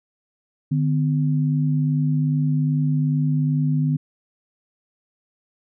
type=tone pair together; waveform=sine; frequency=150.3 / 252.8 Hz; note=D3 / B3; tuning=+40 / +41 cents; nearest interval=major sixth; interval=901 cents; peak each=-18 / -24 dBFS; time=0.71-3.97 s; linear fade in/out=10 ms; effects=none